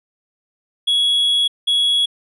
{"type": "tone bursts at uneven times", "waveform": "triangle", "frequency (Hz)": 3348, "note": "G#7", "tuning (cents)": 13, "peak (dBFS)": -12, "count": 2, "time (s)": [[0.87, 1.48], [1.67, 2.06]], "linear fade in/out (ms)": 10, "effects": ["resampled to 24000 Hz"]}